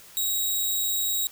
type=tone; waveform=5% pulse; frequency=3819 Hz; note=A#7; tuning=41 cents sharp; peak=-16 dBFS; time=0.17-1.27 s; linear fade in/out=0 ms; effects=white hiss -49 dBFS RMS until 1.31 s